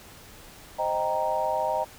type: chord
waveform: sine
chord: C minor seventh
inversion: none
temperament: equal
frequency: 523.3 / 622.3 / 784 / 932.3 Hz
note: C5 / Eb5 / G5 / Bb5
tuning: 0 / 0 / 0 / 0 cents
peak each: -33 / -28 / -30 / -28 dBFS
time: 0.78-1.85 s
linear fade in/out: 20 ms
effects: pink hiss -48 dBFS RMS until 1.98 s